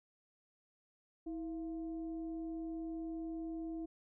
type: tone with frequency modulation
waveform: sine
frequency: 324.3 Hz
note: E4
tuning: 28 cents flat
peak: -39 dBFS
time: 1.26-3.86 s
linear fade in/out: 10 ms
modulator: 362 Hz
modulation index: 0.36
effects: none